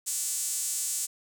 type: tone with high-pass filter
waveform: sawtooth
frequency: 292 Hz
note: D4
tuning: 10 cents flat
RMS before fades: -31 dBFS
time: 0.06-1.07 s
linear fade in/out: 20 ms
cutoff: 7700 Hz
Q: 2.7
effects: none